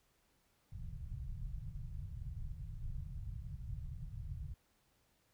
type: low-pass noise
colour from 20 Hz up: pink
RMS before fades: -44 dBFS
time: 0.72-4.54 s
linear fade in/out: 5 ms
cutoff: 150 Hz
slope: 48 dB/octave
effects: pink hiss -75 dBFS RMS until 5.33 s